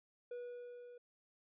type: tone with level ramp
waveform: triangle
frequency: 486.4 Hz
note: B4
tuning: 26 cents flat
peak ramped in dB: -40 to -51 dBFS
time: 0.31-0.98 s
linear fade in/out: 5 ms
effects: resampled to 8000 Hz